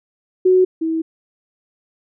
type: tone pair in turn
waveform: sine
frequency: 370 / 323.4 Hz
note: F#4 / E4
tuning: 0 / -33 cents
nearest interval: major second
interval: 233 cents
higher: first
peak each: -9 / -17 dBFS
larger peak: first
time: 0.45-0.65 / 0.81-1.02 s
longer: second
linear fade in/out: 10 ms
effects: none